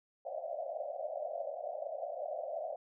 pink band-pass noise, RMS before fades -40 dBFS, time 0.25-2.76 s, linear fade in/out 5 ms, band 550 to 720 Hz, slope 96 dB/octave, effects none

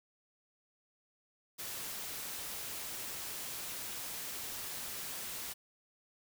white noise, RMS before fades -42 dBFS, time 1.58-5.54 s, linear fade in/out 20 ms, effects none

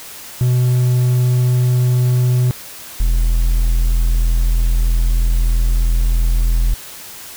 triangle tone pair in turn, 124.6 / 41.58 Hz, B2 / E1, +16 / +16 cents, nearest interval octave + perfect fifth, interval 1900 cents, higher first, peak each -9 dBFS, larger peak neither, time 0.41-2.51 / 3-6.74 s, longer second, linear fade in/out 0 ms, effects white hiss -34 dBFS RMS until 7.36 s

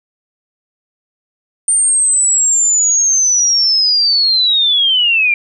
sine linear sweep, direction down, 8920 to 2349 Hz, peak -9 dBFS, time 1.68-5.34 s, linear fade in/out 2 ms, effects none

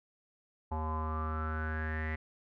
square tone with low-pass filter sweep, 78.4 Hz, D#2, 14 cents sharp, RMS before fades -35 dBFS, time 0.71-2.16 s, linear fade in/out 10 ms, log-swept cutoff 900 to 2000 Hz, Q 10, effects none

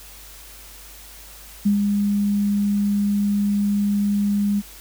sine tone with ADSR envelope, 203.6 Hz, G#3, 34 cents flat, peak -13 dBFS, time 1.65-4.62 s, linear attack 14 ms, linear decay 110 ms, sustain -4 dB, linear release 36 ms, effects added 50 Hz sine -45 dBFS peak until 4.8 s + white hiss -43 dBFS RMS until 4.8 s

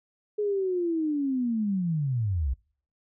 sine linear sweep, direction down, 423.5 to 58.27 Hz, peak -24 dBFS, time 0.38-2.54 s, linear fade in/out 10 ms, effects noise-tail reverb RT60 0.5 s tail -25 dB re dry

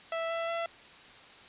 sawtooth tone with pitch steps, 659.3 / 665.4 / 671.6 Hz, E5 / E5 / E5, 0 / +16 / +32 cents, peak -27 dBFS, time 0.12-0.66 s, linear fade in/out 2 ms, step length 180 ms, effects white hiss -52 dBFS RMS until 1.48 s + resampled to 8000 Hz

